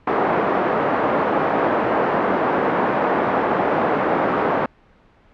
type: band-pass noise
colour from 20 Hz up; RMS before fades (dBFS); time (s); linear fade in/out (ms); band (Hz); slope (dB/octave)
white; -19; 0.07-4.66; 5; 220 to 940; 12
effects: pink hiss -53 dBFS RMS until 5.33 s + low-pass 2000 Hz 12 dB/octave